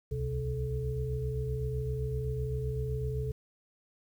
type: tone cluster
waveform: sine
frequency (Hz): 63.2 / 71 / 129.5 / 433.8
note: B1 / C#2 / C3 / A4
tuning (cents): +41 / +42 / -17 / -25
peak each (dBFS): -38 / -38 / -33 / -37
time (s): 0.11-3.32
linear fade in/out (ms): 10
effects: 10-bit